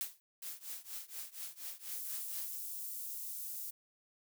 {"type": "noise with exponential decay", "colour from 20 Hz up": "blue", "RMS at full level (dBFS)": -34, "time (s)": [0.01, 0.2], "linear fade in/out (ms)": 0, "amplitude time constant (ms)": 41}
{"type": "noise with tremolo", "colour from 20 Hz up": "blue", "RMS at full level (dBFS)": -42, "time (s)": [0.42, 2.56], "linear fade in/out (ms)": 5, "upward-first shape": "triangle", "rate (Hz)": 4.2, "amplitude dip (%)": 95}
{"type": "high-pass noise", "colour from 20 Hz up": "white", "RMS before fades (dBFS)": -43, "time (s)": [1.91, 3.71], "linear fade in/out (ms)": 10, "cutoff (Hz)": 9900, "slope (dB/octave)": 12}
{"effects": []}